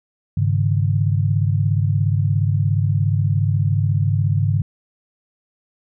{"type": "chord", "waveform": "sine", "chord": "Ab suspended fourth", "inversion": "none", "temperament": "equal with one note detuned", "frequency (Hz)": [101.45, 138.59, 155.56], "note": ["Ab2", "Db3", "Eb3"], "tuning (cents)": [-40, 0, 0], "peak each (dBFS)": [-17, -20, -23], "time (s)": [0.37, 4.62], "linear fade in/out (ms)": 5, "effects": []}